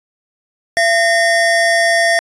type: tone pair together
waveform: square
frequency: 677 / 1837.9 Hz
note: E5 / A#6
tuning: +46 / -25 cents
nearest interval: octave + perfect fourth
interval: 1729 cents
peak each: -14 dBFS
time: 0.77-2.19 s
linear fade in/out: 0 ms
effects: resampled to 22050 Hz